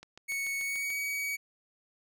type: click train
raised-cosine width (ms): 0.2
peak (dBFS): -30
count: 7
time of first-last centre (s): 0.03-0.903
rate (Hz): 6.87
type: tone with pitch glide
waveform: 45% pulse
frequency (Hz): 2217 to 2261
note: C#7 to C#7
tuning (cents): 0 to +34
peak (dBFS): -31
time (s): 0.28-1.37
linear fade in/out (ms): 20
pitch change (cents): +34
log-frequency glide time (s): 0.62-0.95
effects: none